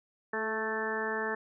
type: harmonic tone with a mistuned harmonic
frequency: 220 Hz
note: A3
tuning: in tune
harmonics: 1 / 2 / 3 / 4 / 5 / 6 / 7 / 8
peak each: -41 / -35 / -42 / -39 / -41 / -43 / -41 / -35 dBFS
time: 0.33-1.35 s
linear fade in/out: 5 ms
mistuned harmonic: 2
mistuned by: -16 cents
effects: none